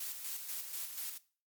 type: noise with tremolo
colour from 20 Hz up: blue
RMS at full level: -40 dBFS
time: 0-1.18 s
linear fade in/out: 5 ms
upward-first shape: square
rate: 4.1 Hz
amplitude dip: 45%
effects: noise-tail reverb RT60 0.4 s tail -18 dB re dry + MP3 96 kbps